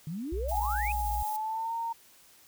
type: exponential sweep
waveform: sine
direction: up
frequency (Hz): 146.4 to 2619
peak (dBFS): -33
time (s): 0.07-0.92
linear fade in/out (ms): 2
type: tone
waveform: sine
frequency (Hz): 61.74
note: B1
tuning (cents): 0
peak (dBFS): -31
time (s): 0.32-1.23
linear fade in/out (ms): 5
type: noise with tremolo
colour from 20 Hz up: violet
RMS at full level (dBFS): -40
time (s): 0.48-1.37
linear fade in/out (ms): 10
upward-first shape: sine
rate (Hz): 14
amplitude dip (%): 25
type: tone with pitch glide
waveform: sine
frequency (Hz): 834 to 920.1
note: G#5 to A#5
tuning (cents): +7 to -23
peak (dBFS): -30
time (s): 0.51-1.93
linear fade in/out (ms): 10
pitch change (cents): +170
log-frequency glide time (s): 1.19-1.74
effects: white hiss -58 dBFS RMS until 2.47 s